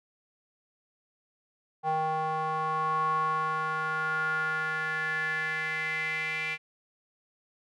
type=tone with band-pass filter sweep; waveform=square; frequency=157.2 Hz; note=D#3; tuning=18 cents sharp; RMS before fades=-30 dBFS; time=1.83-6.58 s; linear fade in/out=50 ms; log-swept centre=840 to 2300 Hz; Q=6.7; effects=none